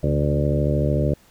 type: harmonic tone with a mistuned harmonic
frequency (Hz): 73.42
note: D2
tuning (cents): 0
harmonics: 1 / 2 / 3 / 4 / 5 / 6 / 7 / 8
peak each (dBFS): -24 / -21 / -28 / -28 / -29 / -31 / -29 / -27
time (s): 0.03-1.14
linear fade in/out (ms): 5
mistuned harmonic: 2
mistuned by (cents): -56
effects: pink hiss -55 dBFS RMS until 1.3 s